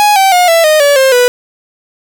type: tone with pitch steps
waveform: 45% pulse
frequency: 833 / 772.7 / 716.8 / 665 / 616.9 / 572.3 / 530.9 / 492.5 Hz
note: G#5 / G5 / F5 / E5 / D#5 / D5 / C5 / B4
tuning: +5 / -25 / +45 / +15 / -15 / -45 / +25 / -5 cents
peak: -5 dBFS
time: 0-1.28 s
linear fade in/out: 0 ms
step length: 160 ms
effects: none